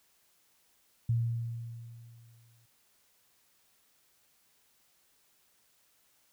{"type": "tone with exponential decay", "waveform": "sine", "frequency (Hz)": 116.54, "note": "A#2", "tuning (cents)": 0, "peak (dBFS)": -24, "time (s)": [1.09, 2.66], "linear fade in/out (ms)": 5, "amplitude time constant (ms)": 340, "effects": ["white hiss -69 dBFS RMS until 6.32 s"]}